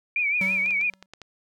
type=tone with vibrato; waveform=sine; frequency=2349 Hz; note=D7; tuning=in tune; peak=-21 dBFS; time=0.16-0.9 s; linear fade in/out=2 ms; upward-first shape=triangle; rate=6.1 Hz; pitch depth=110 cents each way
type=tone with exponential decay; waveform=square; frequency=190 Hz; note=F#3; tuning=46 cents sharp; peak=-28 dBFS; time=0.41-1.06 s; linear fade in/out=2 ms; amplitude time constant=140 ms
type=clicks; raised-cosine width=0.2 ms; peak=-24 dBFS; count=7; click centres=0.661 / 0.708 / 0.813 / 0.937 / 1.026 / 1.136 / 1.217 s
effects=none